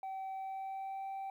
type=tone with pitch glide; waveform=sine; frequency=768 to 777.4 Hz; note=G5 to G5; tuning=-36 to -15 cents; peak=-36 dBFS; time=0.03-1.3 s; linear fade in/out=2 ms; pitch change=+21 cents; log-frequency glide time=0.32-1.07 s; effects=tanh soft clip ceiling -38 dBFS + 12-bit